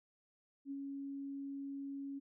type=tone with ADSR envelope; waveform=sine; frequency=277.2 Hz; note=C#4; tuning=in tune; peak=-39 dBFS; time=0.65-2.2 s; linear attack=59 ms; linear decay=47 ms; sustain=-2 dB; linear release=22 ms; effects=none